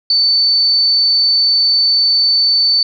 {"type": "tone", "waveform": "sine", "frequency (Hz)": 4522, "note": "C#8", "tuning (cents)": 34, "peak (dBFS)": -9, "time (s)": [0.1, 2.83], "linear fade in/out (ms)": 2, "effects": []}